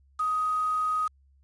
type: tone with quantisation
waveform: sine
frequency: 1253 Hz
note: D#6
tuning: 12 cents sharp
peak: -24 dBFS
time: 0.19-1.08 s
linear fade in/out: 10 ms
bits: 7
effects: added 68 Hz sine -58 dBFS peak until 1.43 s + resampled to 22050 Hz